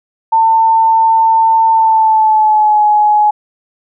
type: tone with pitch glide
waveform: sine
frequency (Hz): 897 to 841.8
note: A5 to G#5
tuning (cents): +33 to +23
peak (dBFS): -6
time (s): 0.32-3.31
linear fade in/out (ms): 10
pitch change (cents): -110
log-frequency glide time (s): 1.71-2.84
effects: none